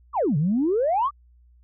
sine exponential two-way sweep, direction down then up, 1224 to 137.5 to 1224 Hz, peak -18 dBFS, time 0.13-1.11 s, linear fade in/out 50 ms, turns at 0.37 s, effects tanh soft clip ceiling -14 dBFS + added 60 Hz sine -52 dBFS peak until 1.63 s

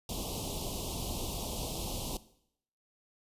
pink band-stop noise, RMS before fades -37 dBFS, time 0.09-2.17 s, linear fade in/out 2 ms, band 1000 to 2800 Hz, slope 48 dB/octave, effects noise-tail reverb RT60 0.7 s tail -17 dB re dry + resampled to 32000 Hz

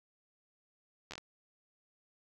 slowing click train, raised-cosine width 0.2 ms, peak -26 dBFS, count 5, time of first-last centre 1.11-1.18 s, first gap 11 ms, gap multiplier 1.32, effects none

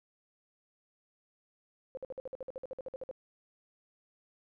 sine tone bursts, 523.3 Hz, C5, in tune, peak -37 dBFS, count 16, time 1.95-3.112 s, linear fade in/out 0 ms, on 22 ms, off 54 ms, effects none

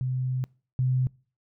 sine tone pair in turn, 128.6 / 128.6 Hz, C3 / C3, -30 / -30 cents, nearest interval unison, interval 0 cents, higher neither, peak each -25 / -21 dBFS, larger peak second, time 0.01-0.44 / 0.79-1.07 s, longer first, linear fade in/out 0 ms, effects noise-tail reverb RT60 0.4 s tail -25 dB re dry

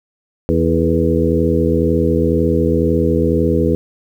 harmonic tone with a mistuned harmonic, 82 Hz, E2, 9 cents flat, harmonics 1 / 2 / 3 / 4 / 5 / 6, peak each -19 / -19 / -19 / -19 / -19 / -19 dBFS, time 0.49-3.75 s, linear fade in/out 0 ms, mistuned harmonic 5, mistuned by +50 cents, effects 8-bit

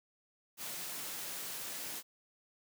white high-pass noise, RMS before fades -42 dBFS, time 0.57-2.03 s, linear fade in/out 50 ms, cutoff 120 Hz, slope 24 dB/octave, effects none

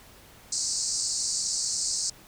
white band-pass noise, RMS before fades -29 dBFS, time 0.52-2.1 s, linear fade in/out 5 ms, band 4300 to 8500 Hz, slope 96 dB/octave, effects pink hiss -52 dBFS RMS until 2.27 s

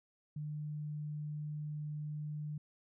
sine tone, 150.1 Hz, D3, 38 cents sharp, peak -38 dBFS, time 0.36-2.58 s, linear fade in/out 5 ms, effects none

